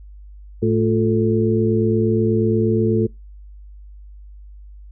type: harmonic tone with a mistuned harmonic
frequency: 110 Hz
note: A2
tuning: in tune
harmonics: 1 / 2 / 3 / 4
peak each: -20 / -20 / -20 / -20 dBFS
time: 0.62-3.07 s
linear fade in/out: 10 ms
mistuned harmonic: 3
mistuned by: +110 cents
effects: noise-tail reverb RT60 0.2 s tail -24 dB re dry + added 50 Hz sine -37 dBFS peak until 4.91 s